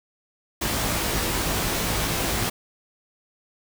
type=noise with comb filter; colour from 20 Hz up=pink; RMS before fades=-25 dBFS; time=0.61-2.5 s; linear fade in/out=10 ms; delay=18 ms; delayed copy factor=+0.6; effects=none